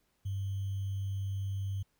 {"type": "tone with sample-and-hold", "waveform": "sine", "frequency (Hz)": 97.6, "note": "G2", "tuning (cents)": -7, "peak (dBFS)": -32, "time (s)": [0.25, 1.83], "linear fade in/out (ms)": 10, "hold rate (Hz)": 3150, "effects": ["pink hiss -75 dBFS RMS until 1.99 s"]}